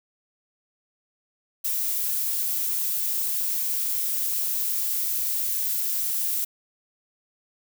violet noise, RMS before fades -26 dBFS, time 1.64-6.45 s, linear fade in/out 10 ms, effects none

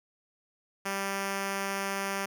5% pulse tone, 196.4 Hz, G3, 4 cents sharp, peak -19 dBFS, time 0.85-2.26 s, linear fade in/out 10 ms, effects none

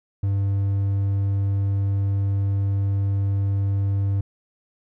triangle tone, 98.9 Hz, G2, 16 cents sharp, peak -17 dBFS, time 0.23-4.21 s, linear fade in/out 5 ms, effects none

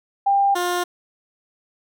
sine / 15% pulse tone pair in turn, 796 / 354.6 Hz, G5 / F4, +26 / +26 cents, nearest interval octave + major second, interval 1400 cents, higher first, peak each -14 dBFS, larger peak neither, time 0.26-0.55 / 0.55-0.84 s, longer neither, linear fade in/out 10 ms, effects none

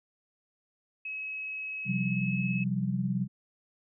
sine tone with pitch glide, 2564 to 2580 Hz, E7 to E7, -49 to -38 cents, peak -34 dBFS, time 1.05-2.64 s, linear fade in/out 5 ms, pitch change +11 cents, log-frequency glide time 1.83-2.33 s
sine chord, C suspended fourth, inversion none, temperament equal with one note detuned, 130.81 / 174.61 / 192.85 Hz, C3 / F3 / G3, 0 / 0 / -28 cents, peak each -32 / -33 / -30 dBFS, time 1.85-3.28 s, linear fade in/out 50 ms
effects none

